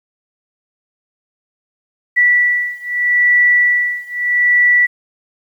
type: beating tone pair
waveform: sine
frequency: 1957 / 1957.79 Hz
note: B6 / B6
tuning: -16 / -16 cents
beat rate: 0.79 Hz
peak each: -13 / -14 dBFS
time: 2.16-4.87 s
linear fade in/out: 20 ms
effects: 8-bit